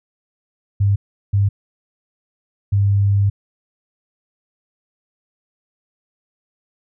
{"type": "tone bursts at uneven times", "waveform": "sine", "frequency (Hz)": 100, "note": "G2", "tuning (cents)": 35, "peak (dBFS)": -12, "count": 3, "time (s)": [[0.8, 0.96], [1.33, 1.49], [2.72, 3.3]], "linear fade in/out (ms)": 10, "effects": []}